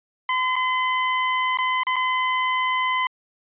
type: tone with dropouts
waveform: 25% pulse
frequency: 1021 Hz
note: C6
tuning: 43 cents flat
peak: -16 dBFS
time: 0.29-3.07 s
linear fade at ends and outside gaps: 2 ms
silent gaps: 0.557-0.563 / 1.573-1.586 / 1.834-1.868 / 1.959-1.964 s
effects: resampled to 8000 Hz